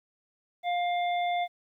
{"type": "harmonic tone", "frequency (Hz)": 704, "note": "F5", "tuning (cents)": 14, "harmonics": [1, 3, 5], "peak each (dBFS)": [-26, -36, -40], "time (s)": [0.63, 1.48], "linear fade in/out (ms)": 50, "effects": ["11-bit"]}